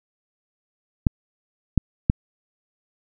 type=clicks; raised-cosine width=5 ms; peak=-3 dBFS; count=3; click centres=1.068 / 1.777 / 2.099 s; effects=none